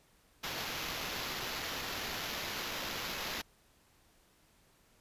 violet noise with sample-and-hold, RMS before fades -39 dBFS, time 0.43-3.42 s, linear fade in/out 10 ms, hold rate 8820 Hz, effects pink hiss -67 dBFS RMS until 5 s + resampled to 32000 Hz

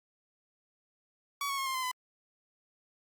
sawtooth tone with pitch steps, 1132 / 1106.1 / 1080.9 / 1056.2 / 1032.1 / 1008.5 Hz, C#6 / C#6 / C#6 / C6 / C6 / B5, +36 / -4 / -44 / +16 / -24 / +36 cents, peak -28 dBFS, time 1.41-1.914 s, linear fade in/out 2 ms, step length 84 ms, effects Opus 48 kbps

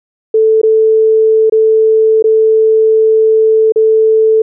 sine tone with dropouts, 440 Hz, A4, in tune, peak -5 dBFS, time 0.34-4.42 s, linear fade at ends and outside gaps 5 ms, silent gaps 0.616-0.632 / 1.498-1.522 / 2.225-2.241 / 3.722-3.759 s, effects none

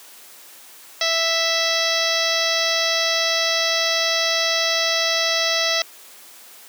harmonic tone with a mistuned harmonic, 659.3 Hz, E5, in tune, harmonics 1 / 2 / 3 / 4 / 5 / 6 / 7 / 8 / 9, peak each -25 / -29 / -25 / -29 / -27 / -25 / -29 / -25 / -29 dBFS, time 1.01-5.82 s, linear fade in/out 2 ms, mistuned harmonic 9, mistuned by +24 cents, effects white hiss -44 dBFS RMS until 6.68 s + high-pass 300 Hz 12 dB/octave

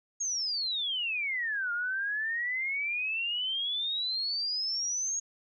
sine exponential two-way sweep, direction down then up, 6645 to 1400 to 6645 Hz, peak -29 dBFS, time 0.2-5.2 s, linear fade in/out 10 ms, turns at 1.72 s, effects none

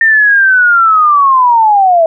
sine linear sweep, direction down, 1821 to 639 Hz, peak -4 dBFS, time 0.01-2.06 s, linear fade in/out 2 ms, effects none

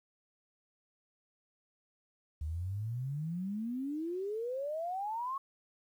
sine exponential sweep, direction up, 73.42 to 1112 Hz, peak -34 dBFS, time 2.41-5.38 s, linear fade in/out 5 ms, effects 11-bit

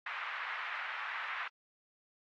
pink band-pass noise, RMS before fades -40 dBFS, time 0.06-1.48 s, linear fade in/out 5 ms, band 1100 to 2400 Hz, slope 24 dB/octave, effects AAC 48 kbps

